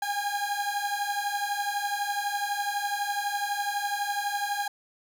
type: beating tone pair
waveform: 30% pulse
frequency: 808 / 820 Hz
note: G#5 / G#5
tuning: -48 / -22 cents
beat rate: 12 Hz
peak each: -28 dBFS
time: 0.02-4.68 s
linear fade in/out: 5 ms
effects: none